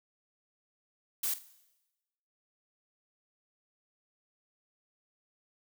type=noise with echo; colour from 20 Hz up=blue; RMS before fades=-32 dBFS; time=1.23-1.34 s; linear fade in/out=5 ms; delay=48 ms; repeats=2; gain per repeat=-15 dB; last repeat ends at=1.436 s; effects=noise-tail reverb RT60 1.0 s tail -17 dB re dry